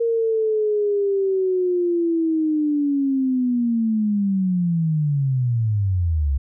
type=linear sweep; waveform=sine; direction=down; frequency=466.2 to 65.41 Hz; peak=-17 dBFS; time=0-6.38 s; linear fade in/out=10 ms; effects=none